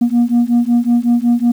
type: beating tone pair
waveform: sine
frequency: 236 / 241.4 Hz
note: A#3 / B3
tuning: +22 / -39 cents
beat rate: 5.4 Hz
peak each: -11 dBFS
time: 0.01-1.52 s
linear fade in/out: 10 ms
effects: tanh soft clip ceiling -7 dBFS + 7-bit